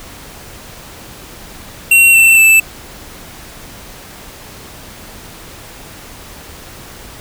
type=tone with pitch steps; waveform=square; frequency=2734 / 2687 / 2641 Hz; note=F7 / E7 / E7; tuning=-37 / +33 / +3 cents; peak=-5 dBFS; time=1.91-2.6 s; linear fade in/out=5 ms; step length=230 ms; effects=pink hiss -34 dBFS RMS until 7.2 s